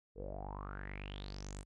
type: tone with low-pass filter sweep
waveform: sawtooth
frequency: 49 Hz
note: G1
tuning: in tune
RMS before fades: -45 dBFS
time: 0.15-1.65 s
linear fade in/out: 50 ms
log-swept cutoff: 440 to 9000 Hz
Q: 8.5
effects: none